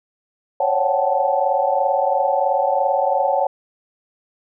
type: tone cluster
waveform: sine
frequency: 543 / 566 / 733 / 771 / 874 Hz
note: C#5 / C#5 / F#5 / G5 / A5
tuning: -36 / +36 / -16 / -29 / -12 cents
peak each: -22 dBFS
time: 0.6-3.47 s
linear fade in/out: 5 ms
effects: none